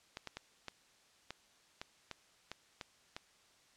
clicks, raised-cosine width 0.2 ms, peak -25 dBFS, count 10, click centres 0.171 / 0.273 / 0.37 / 0.683 / 1.306 / 1.815 / 2.113 / 2.516 / 2.812 / 3.165 s, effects white hiss -67 dBFS RMS until 3.76 s + low-pass 7000 Hz 12 dB/octave

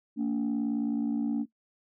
sine tone pair together, 226.8 / 285.8 Hz, A#3 / D4, -47 / -47 cents, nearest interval major third, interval 400 cents, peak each -27 dBFS, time 0.16-1.46 s, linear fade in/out 50 ms, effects noise-tail reverb RT60 0.1 s tail -18 dB re dry + tanh soft clip ceiling -23 dBFS

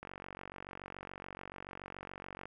click train, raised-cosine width 0.5 ms, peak -29 dBFS, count 115, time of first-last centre 0.03-2.456 s, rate 47 Hz, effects none

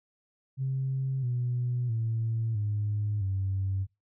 sine tone with pitch steps, 133.1 / 122.76 / 113.22 / 104.43 / 96.32 Hz, C3 / B2 / A2 / G#2 / G2, +30 / -10 / +50 / +10 / -30 cents, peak -26 dBFS, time 0.57-3.87 s, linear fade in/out 50 ms, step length 660 ms, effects noise-tail reverb RT60 0.2 s tail -20 dB re dry + tanh soft clip ceiling -22 dBFS

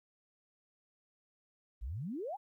sine exponential sweep, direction up, 48.45 to 880 Hz, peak -37 dBFS, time 1.81-2.37 s, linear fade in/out 20 ms, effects 13-bit

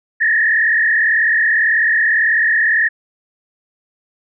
sine tone with frequency modulation, 1800 Hz, A6, 39 cents sharp, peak -11 dBFS, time 0.2-2.89 s, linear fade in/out 20 ms, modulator 38.2 Hz, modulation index 2.4, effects none

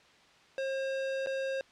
square tone with dropouts, 536 Hz, C5, 42 cents sharp, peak -32 dBFS, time 0.58-1.61 s, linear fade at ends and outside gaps 1 ms, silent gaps 1.262-1.27 s, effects white hiss -60 dBFS RMS until 1.71 s + low-pass 4000 Hz 12 dB/octave

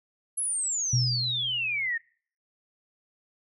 sine exponential sweep, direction down, 10910 to 1800 Hz, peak -26 dBFS, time 0.37-1.98 s, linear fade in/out 10 ms
sine tone with exponential decay, 123.47 Hz, B2, in tune, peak -20 dBFS, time 0.93-1.9 s, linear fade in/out 5 ms, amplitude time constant 210 ms
effects noise-tail reverb RT60 0.5 s tail -26 dB re dry

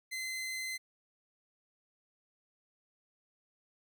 sawtooth tone, 2058 Hz, C7, 29 cents flat, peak -33 dBFS, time 0.11-0.78 s, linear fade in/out 20 ms, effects none

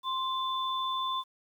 sine tone pair together, 1046.5 / 3520 Hz, C6 / A7, 0 / 0 cents, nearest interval octave + major sixth, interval 2100 cents, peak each -30 / -35 dBFS, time 0.03-1.24 s, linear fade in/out 50 ms, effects 10-bit

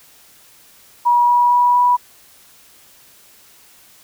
sine tone with pitch steps, 963 / 968.6 / 974.2 / 979.8 Hz, B5 / B5 / B5 / B5, -44 / -34 / -24 / -14 cents, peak -10 dBFS, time 1.05-1.97 s, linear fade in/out 20 ms, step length 230 ms, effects white hiss -48 dBFS RMS until 4.03 s

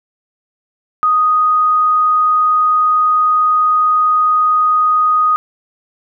sine tone, 1244.5 Hz, D#6, in tune, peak -9 dBFS, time 1.03-5.36 s, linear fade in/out 0 ms, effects none

